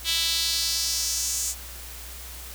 sawtooth tone with high-pass filter sweep, 329.6 Hz, E4, in tune, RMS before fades -26 dBFS, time 0.04-1.55 s, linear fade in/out 50 ms, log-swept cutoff 3400 to 7200 Hz, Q 2.7, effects added 61 Hz sine -41 dBFS peak until 2.54 s + white hiss -41 dBFS RMS until 2.54 s

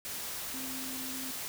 sine tone in noise, 261.6 Hz, C4, in tune, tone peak -42 dBFS, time 0.54-1.31 s, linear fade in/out 0 ms, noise white, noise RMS -39 dBFS, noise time 0.05-1.48 s, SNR -6 dB, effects none

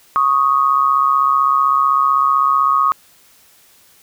sine tone pair together, 1108.7 / 1244.5 Hz, C#6 / D#6, 0 / 0 cents, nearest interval major second, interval 200 cents, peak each -14 dBFS, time 0.16-2.92 s, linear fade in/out 0 ms, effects white hiss -50 dBFS RMS until 4.02 s

